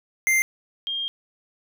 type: tone pair in turn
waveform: square / sine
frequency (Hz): 2093 / 3214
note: C7 / G7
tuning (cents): 0 / +43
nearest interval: perfect fifth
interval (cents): 743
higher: second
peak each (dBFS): -18 / -25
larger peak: first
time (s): 0.27-0.42 / 0.87-1.08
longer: second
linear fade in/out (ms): 0
effects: none